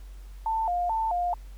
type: tone with vibrato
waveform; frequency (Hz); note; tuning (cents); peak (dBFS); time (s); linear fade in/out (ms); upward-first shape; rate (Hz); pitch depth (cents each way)
sine; 793; G5; +20; -24; 0.46-1.34; 2; square; 2.3; 200
effects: added 47 Hz sine -40 dBFS peak until 1.57 s + pink hiss -59 dBFS RMS until 1.57 s